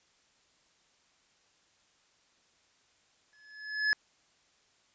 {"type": "tone with exponential growth", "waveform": "square", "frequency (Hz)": 1710, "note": "A6", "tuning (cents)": -50, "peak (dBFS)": -23, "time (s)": [3.33, 3.93], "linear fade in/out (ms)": 0, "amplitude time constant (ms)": 130, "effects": ["white hiss -68 dBFS RMS until 4.94 s", "resampled to 16000 Hz"]}